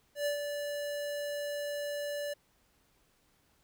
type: tone with ADSR envelope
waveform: square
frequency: 581 Hz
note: D5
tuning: 19 cents flat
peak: -29 dBFS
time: 0.15-2.34 s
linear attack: 110 ms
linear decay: 110 ms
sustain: -6 dB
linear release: 12 ms
effects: pink hiss -70 dBFS RMS until 3.63 s